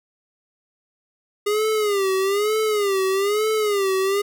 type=tone with vibrato; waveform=square; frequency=407.2 Hz; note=G#4; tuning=34 cents flat; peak=-19 dBFS; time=1.46-4.22 s; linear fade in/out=10 ms; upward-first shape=sine; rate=1.1 Hz; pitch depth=120 cents each way; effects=none